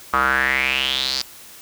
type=tone with band-pass filter sweep; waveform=square; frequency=66 Hz; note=C2; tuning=16 cents sharp; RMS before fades=-20 dBFS; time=0.13-1.22 s; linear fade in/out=5 ms; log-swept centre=1200 to 4900 Hz; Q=6.1; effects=white hiss -42 dBFS RMS until 1.61 s